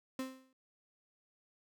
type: tone with exponential decay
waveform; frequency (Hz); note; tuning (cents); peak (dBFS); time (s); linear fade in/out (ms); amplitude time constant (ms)
35% pulse; 261.6; C4; 0; -33; 0.19-0.53; 2; 73
effects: none